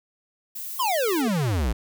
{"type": "noise", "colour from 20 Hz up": "violet", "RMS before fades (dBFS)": -34, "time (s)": [0.55, 1.22], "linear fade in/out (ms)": 10}
{"type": "exponential sweep", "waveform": "square", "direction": "down", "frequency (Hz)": [1103, 51.91], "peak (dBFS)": -22, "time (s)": [0.79, 1.73], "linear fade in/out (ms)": 10}
{"type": "tone with exponential growth", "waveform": "sine", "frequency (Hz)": 436.9, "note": "A4", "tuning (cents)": -12, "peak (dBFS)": -25, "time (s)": [1.07, 1.28], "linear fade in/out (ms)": 5, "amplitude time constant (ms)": 45}
{"effects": []}